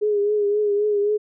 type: tone with vibrato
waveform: sine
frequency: 414.3 Hz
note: G#4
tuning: 4 cents flat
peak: -17 dBFS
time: 0.01-1.18 s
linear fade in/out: 20 ms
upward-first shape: triangle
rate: 3.8 Hz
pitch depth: 49 cents each way
effects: none